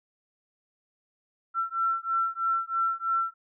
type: beating tone pair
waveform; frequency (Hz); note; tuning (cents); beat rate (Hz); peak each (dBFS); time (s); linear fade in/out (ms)
sine; 1346 / 1349.1; E6 / E6; +36 / +40; 3.1; -28; 1.54-3.34; 50
effects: none